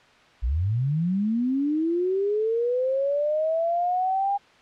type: linear sweep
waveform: sine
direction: up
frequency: 52 to 810 Hz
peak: -21 dBFS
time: 0.42-4.38 s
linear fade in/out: 20 ms
effects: white hiss -54 dBFS RMS until 4.61 s + low-pass 3000 Hz 12 dB/octave